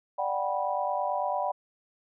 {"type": "chord", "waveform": "sine", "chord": "G major seventh", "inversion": "second", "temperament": "just", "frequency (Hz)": [588, 735, 784, 980], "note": ["D5", "F#5", "G5", "B5"], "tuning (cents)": [2, -12, 0, -14], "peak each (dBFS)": -32, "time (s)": [0.18, 1.52], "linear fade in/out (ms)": 10, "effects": []}